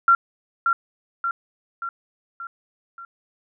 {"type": "tone with echo", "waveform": "sine", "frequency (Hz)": 1372, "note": "F6", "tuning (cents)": -31, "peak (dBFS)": -11, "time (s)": [0.08, 0.15], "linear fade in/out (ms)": 2, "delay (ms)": 580, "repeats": 5, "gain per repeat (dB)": -5, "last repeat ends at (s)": 3.05, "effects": []}